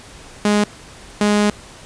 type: tone bursts at uneven times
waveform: sawtooth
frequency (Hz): 207.7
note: G#3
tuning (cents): 0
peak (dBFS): -9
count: 2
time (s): 0.45-0.64 / 1.21-1.5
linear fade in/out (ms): 2
effects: pink hiss -40 dBFS RMS until 1.85 s + resampled to 22050 Hz